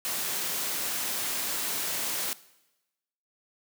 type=noise; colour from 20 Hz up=white; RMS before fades=-31 dBFS; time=0.05-2.33 s; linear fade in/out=0 ms; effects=noise-tail reverb RT60 1.0 s tail -19 dB re dry + high-pass 150 Hz 12 dB/octave